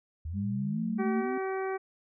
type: linear sweep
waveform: sine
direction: up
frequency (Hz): 74.2 to 265.8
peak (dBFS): -33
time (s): 0.25-1.38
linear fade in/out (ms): 5
type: tone with pitch glide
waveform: sine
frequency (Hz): 200.2 to 223.4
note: G3 to A3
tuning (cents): +37 to +27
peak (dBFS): -30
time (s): 0.33-1.26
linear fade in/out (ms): 50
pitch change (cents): +190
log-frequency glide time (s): 0.69-0.79
type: harmonic tone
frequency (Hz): 382.2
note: G4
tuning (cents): -44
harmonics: 1 / 2 / 3 / 4 / 5 / 6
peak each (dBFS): -31 / -37 / -41 / -43 / -45 / -47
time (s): 0.98-1.78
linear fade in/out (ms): 20
effects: none